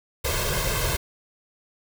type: noise with comb filter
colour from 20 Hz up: pink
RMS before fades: -25 dBFS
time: 0.24-0.97 s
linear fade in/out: 10 ms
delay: 1.9 ms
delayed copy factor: +0.8
effects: none